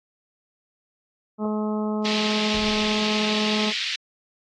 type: harmonic tone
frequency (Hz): 213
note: G#3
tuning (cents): +44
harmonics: 1 / 2 / 3 / 4 / 5 / 6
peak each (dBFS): -24 / -30 / -34 / -36 / -38 / -40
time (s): 1.38-3.73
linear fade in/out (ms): 50
type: band-pass noise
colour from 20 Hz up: white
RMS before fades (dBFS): -27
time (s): 2.05-3.96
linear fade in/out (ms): 5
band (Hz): 2200 to 4300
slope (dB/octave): 24
type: noise with exponential decay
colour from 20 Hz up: brown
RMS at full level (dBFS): -34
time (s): 2.54-3.6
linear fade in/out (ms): 1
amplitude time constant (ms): 230
effects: low-pass 7000 Hz 12 dB/octave + AAC 48 kbps